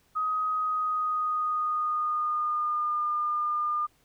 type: tone with pitch glide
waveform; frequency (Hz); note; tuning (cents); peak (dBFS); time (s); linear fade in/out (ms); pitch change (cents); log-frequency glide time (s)
sine; 1258 to 1207.5; D#6 to D6; +19 to +48; -25; 0.15-3.87; 20; -71; 0.49-3.05
effects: pink hiss -66 dBFS RMS until 4.04 s